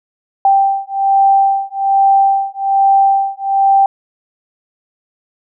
sine beating tone pair, 784 / 785.2 Hz, G5 / G5, 0 / +3 cents, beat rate 1.2 Hz, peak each -12 dBFS, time 0.45-3.86 s, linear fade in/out 2 ms, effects none

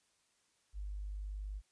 sine tone, 50.3 Hz, G1, 45 cents sharp, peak -39 dBFS, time 0.73-1.62 s, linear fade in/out 50 ms, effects white hiss -75 dBFS RMS until 1.71 s + resampled to 22050 Hz

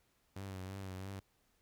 sawtooth tone with vibrato, 95.5 Hz, G2, 45 cents flat, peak -39 dBFS, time 0.36-1.2 s, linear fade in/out 5 ms, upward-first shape triangle, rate 3 Hz, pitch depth 59 cents each way, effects pink hiss -75 dBFS RMS until 1.61 s

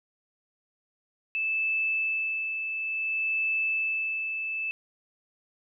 sine tone with tremolo, 2628 Hz, E7, 6 cents flat, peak -24 dBFS, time 1.35-4.71 s, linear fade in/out 0 ms, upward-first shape sine, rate 0.57 Hz, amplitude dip 45%, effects none

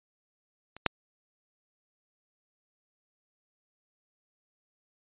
clicks, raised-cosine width 0.3 ms, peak -29 / -6 dBFS, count 2, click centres 0.766 / 0.863 s, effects resampled to 8000 Hz

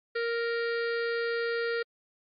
harmonic tone, 466.2 Hz, A#4, in tune, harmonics 1 / 3 / 4 / 5 / 6 / 7 / 8 / 9 / 10, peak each -29 / -35 / -37 / -45 / -50 / -51 / -51 / -47 / -47 dBFS, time 0.15-1.83 s, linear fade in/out 10 ms, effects AAC 64 kbps

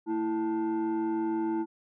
sine tone with frequency modulation, 329.6 Hz, E4, in tune, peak -25 dBFS, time 0.06-1.66 s, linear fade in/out 50 ms, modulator 553 Hz, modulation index 0.66, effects tanh soft clip ceiling -24 dBFS

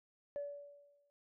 sine tone with exponential decay, 574 Hz, D5, 40 cents flat, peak -35 dBFS, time 0.36-1.1 s, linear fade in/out 0 ms, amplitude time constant 160 ms, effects noise-tail reverb RT60 0.2 s tail -24 dB re dry + tanh soft clip ceiling -34 dBFS

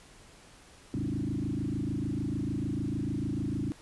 sine tone with frequency modulation, 202.9 Hz, G#3, 40 cents flat, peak -29 dBFS, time 0.94-3.72 s, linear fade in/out 0 ms, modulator 26.7 Hz, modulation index 4.4, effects pink hiss -55 dBFS RMS until 3.81 s + resampled to 24000 Hz

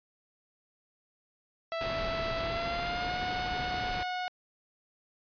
sawtooth tone with pitch glide, 661 to 729.2 Hz, E5 to F#5, +5 to -25 cents, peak -28 dBFS, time 1.72-4.28 s, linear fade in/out 0 ms, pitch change +170 cents, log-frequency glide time 2.39-3.21 s
pink noise, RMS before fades -37 dBFS, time 1.81-4.03 s, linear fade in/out 0 ms
effects resampled to 11025 Hz

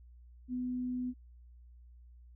sine tone, 250 Hz, B3, 21 cents sharp, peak -33 dBFS, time 0.48-1.14 s, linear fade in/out 50 ms, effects added 60 Hz sine -53 dBFS peak until 2.35 s

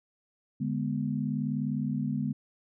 sine chord, G# diminished, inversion second, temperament equal, 146.83 / 207.7 / 246.9 Hz, D3 / G#3 / B3, 0 / 0 / 0 cents, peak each -32 dBFS, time 0.6-2.33 s, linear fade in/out 10 ms, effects none

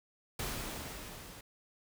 pink noise with level ramp, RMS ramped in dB -37 to -51 dBFS, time 0.39-1.41 s, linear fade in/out 5 ms, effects none

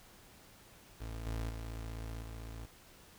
30% pulse tone with level steps, 55.8 Hz, A1, 25 cents sharp, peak -38 / -33 / -38 / -41 dBFS, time 1-2.66 s, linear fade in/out 10 ms, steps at 1.26 / 1.5 / 2.22 s, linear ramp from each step 2 ms, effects pink hiss -59 dBFS RMS until 3.18 s

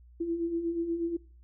sine beating tone pair, 329.6 / 337.9 Hz, E4 / E4, 0 / +43 cents, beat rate 8.3 Hz, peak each -37 / -29 dBFS, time 0.2-1.17 s, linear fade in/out 10 ms, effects noise-tail reverb RT60 0.4 s tail -22 dB re dry + added 60 Hz sine -52 dBFS peak until 1.43 s

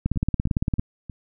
two click trains, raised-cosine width 5 ms, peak -9 / -22 dBFS, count 14 / 4, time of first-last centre 0.06-0.794 / 0.16-1.097 s, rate 17.7 / 3.2 Hz, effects none

